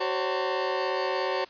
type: tone cluster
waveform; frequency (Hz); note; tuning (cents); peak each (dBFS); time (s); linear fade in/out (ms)
30% pulse; 376.6 / 528 / 565 / 905; F#4 / C5 / C#5 / A5; +31 / +16 / +33 / +48; -28 / -28 / -30 / -30; 0-1.45; 10
effects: white hiss -52 dBFS RMS until 1.49 s + resampled to 11025 Hz